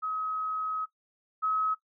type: tone pair in turn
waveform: sine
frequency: 1273 / 1279.5 Hz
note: D#6 / D#6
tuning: +39 / +48 cents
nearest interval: unison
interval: 9 cents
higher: second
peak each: -29 / -25 dBFS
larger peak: second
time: 0.02-0.86 / 1.42-1.75 s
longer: first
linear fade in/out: 20 ms
effects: noise-tail reverb RT60 0.1 s tail -17 dB re dry